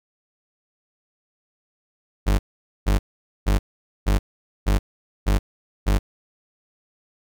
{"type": "tone bursts", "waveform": "40% pulse", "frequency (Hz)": 49.65, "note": "G1", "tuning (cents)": 23, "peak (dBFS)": -15, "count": 7, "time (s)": [2.26, 5.99], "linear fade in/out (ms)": 20, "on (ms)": 130, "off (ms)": 470, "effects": []}